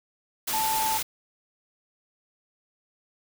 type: tone in noise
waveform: sine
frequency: 880 Hz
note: A5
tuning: in tune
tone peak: -25 dBFS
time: 0.53-0.98 s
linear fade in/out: 10 ms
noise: white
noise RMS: -29 dBFS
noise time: 0.47-1.03 s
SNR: +1 dB
effects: none